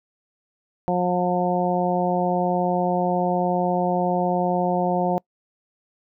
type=harmonic tone; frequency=178.9 Hz; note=F3; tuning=42 cents sharp; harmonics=1 / 2 / 3 / 4 / 5; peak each=-24 / -27 / -25 / -24 / -28 dBFS; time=0.88-5.18 s; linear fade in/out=0 ms; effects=noise-tail reverb RT60 0.1 s tail -26 dB re dry